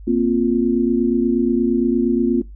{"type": "chord", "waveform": "sine", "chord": "Bb suspended second", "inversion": "none", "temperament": "equal", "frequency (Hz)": [233.1, 261.6, 349.2], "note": ["Bb3", "C4", "F4"], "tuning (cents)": [0, 0, 0], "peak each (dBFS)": [-18, -19, -19], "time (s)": [0.07, 2.42], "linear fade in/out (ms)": 10, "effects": ["noise-tail reverb RT60 0.2 s tail -21 dB re dry", "added 50 Hz sine -34 dBFS peak until 2.55 s"]}